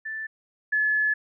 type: tone pair in turn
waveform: sine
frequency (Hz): 1761 / 1715.8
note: A6 / A6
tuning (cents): +1 / -44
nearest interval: unison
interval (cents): 45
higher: first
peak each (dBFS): -30 / -20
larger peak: second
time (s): 0.05-0.27 / 0.72-1.14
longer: second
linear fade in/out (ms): 10
effects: none